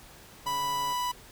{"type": "tone", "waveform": "45% pulse", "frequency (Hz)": 987.8, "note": "B5", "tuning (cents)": 0, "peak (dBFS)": -28, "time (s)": [0.46, 1.12], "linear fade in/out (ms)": 10}
{"type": "click train", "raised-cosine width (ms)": 1, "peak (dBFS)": -33, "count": 67, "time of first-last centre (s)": [0.46, 0.928], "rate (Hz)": 141}
{"effects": ["pink hiss -51 dBFS RMS until 1.31 s"]}